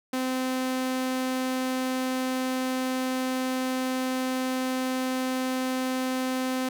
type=tone; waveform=sawtooth; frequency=258 Hz; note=C4; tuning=24 cents flat; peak=-22 dBFS; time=0.13-6.69 s; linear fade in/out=5 ms; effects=none